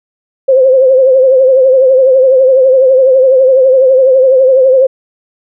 sine tone with vibrato, 523.3 Hz, C5, in tune, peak -3 dBFS, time 0.48-4.87 s, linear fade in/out 10 ms, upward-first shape triangle, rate 12 Hz, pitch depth 75 cents each way, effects none

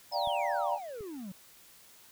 sine chord, G minor seventh, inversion second, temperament just, 588 / 705.6 / 784 / 940.8 Hz, D5 / F5 / G5 / Bb5, +2 / +18 / 0 / +16 cents, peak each -34 dBFS, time 0.11-0.79 s, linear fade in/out 50 ms
triangle exponential sweep, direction down, 5274 to 178.2 Hz, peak -37 dBFS, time 0.12-1.32 s, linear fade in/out 5 ms
clicks, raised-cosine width 5 ms, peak -36 dBFS, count 2, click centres 0.274 / 1.008 s
effects white hiss -57 dBFS RMS until 2.11 s

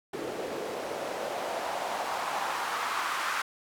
white noise with band-pass filter sweep, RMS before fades -33 dBFS, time 0.13-3.42 s, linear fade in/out 5 ms, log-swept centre 390 to 1300 Hz, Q 2.2, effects none

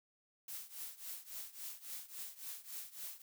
blue noise with tremolo, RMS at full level -44 dBFS, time 0.48-3.22 s, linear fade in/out 2 ms, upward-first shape triangle, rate 3.6 Hz, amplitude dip 90%, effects none

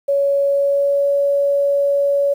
sine tone with pitch glide, 560 to 563.9 Hz, C#5 to C#5, +18 to +30 cents, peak -13 dBFS, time 0.08-2.34 s, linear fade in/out 10 ms, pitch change +12 cents, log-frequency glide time 0.47-1.08 s, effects 8-bit

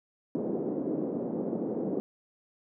white band-pass noise, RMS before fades -32 dBFS, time 0.35-2 s, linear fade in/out 0 ms, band 190 to 440 Hz, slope 24 dB/octave, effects none

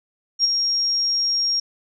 sine tone with ADSR envelope, 5580 Hz, F8, 2 cents flat, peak -12 dBFS, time 0.39-1.6 s, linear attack 52 ms, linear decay 19 ms, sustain -6 dB, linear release 6 ms, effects none

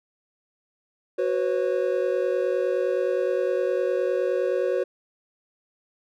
triangle chord, F# suspended fourth, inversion none, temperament equal with one note detuned, 370 / 493.9 / 543.6 Hz, F#4 / B4 / C#5, 0 / 0 / -34 cents, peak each -24 dBFS, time 1.18-4.84 s, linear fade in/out 10 ms, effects none

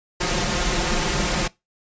pink noise with comb filter, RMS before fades -22 dBFS, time 0.2-1.48 s, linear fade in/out 10 ms, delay 5.6 ms, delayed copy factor +0.7, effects noise-tail reverb RT60 0.2 s tail -21 dB re dry + resampled to 16000 Hz

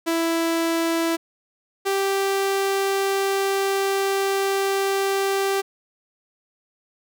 sawtooth tone pair in turn, 331.1 / 391.5 Hz, E4 / G4, +8 / -2 cents, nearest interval minor third, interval 290 cents, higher second, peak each -16 dBFS, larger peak neither, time 0.06-1.17 / 1.85-5.62 s, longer second, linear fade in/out 20 ms, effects none

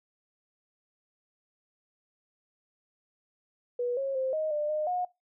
sine tone with pitch steps, 487.3 / 544 / 524 / 624 / 597 / 611 / 722 Hz, B4 / C#5 / C5 / D#5 / D5 / D#5 / F#5, -23 / -33 / +2 / +5 / +28 / -32 / -43 cents, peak -27 dBFS, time 3.79-5.05 s, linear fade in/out 5 ms, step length 180 ms, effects noise-tail reverb RT60 0.2 s tail -21 dB re dry

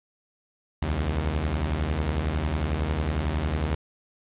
sawtooth beating tone pair, 67.2 / 78.2 Hz, C2 / D#2, +47 / +9 cents, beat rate 11 Hz, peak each -25 / -22 dBFS, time 0.82-3.75 s, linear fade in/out 5 ms, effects resampled to 8000 Hz + 8-bit

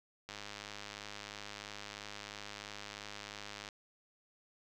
click train, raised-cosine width 0.2 ms, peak -27 dBFS, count 351, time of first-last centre 0.29-3.688 s, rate 103 Hz, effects none

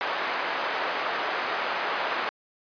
white band-pass noise, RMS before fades -29 dBFS, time 0.01-2.29 s, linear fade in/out 0 ms, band 520 to 1600 Hz, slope 12 dB/octave, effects resampled to 11025 Hz

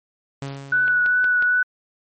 sawtooth tone with exponential decay, 138.1 Hz, C#3, 6 cents flat, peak -23 dBFS, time 0.42-1.48 s, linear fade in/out 0 ms, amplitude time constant 230 ms
sine tone with vibrato, 1480 Hz, F#6, in tune, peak -15 dBFS, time 0.72-1.63 s, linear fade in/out 5 ms, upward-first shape triangle, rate 2.5 Hz, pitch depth 17 cents each way
click train, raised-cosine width 0.3 ms, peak -17 dBFS, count 4, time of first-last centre 0.88-1.424 s, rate 5.51 Hz
effects MP3 32 kbps

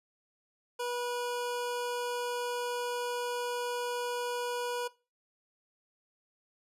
25% pulse tone, 486.4 Hz, B4, 26 cents flat, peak -29 dBFS, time 0.79-4.88 s, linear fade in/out 10 ms, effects noise-tail reverb RT60 0.3 s tail -20 dB re dry + resampled to 32000 Hz

